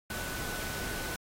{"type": "tone in noise", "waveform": "sine", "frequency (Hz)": 1493, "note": "F#6", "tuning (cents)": 15, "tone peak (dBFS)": -41, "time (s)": [0.1, 1.16], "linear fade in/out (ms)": 2, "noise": "pink", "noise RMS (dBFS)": -38, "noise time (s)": [0.1, 1.16], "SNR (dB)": -6, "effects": ["AAC 48 kbps"]}